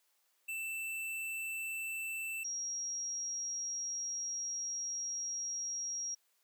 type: tone pair in turn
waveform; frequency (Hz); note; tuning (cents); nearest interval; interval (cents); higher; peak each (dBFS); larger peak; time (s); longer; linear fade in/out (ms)
square / sine; 2662 / 5641; E7 / F8; +16 / +16; octave + minor second; 1300; second; -38 / -36; second; 0.48-2.44 / 2.44-6.15; second; 10
effects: white hiss -75 dBFS RMS until 6.43 s + high-pass 400 Hz 12 dB/octave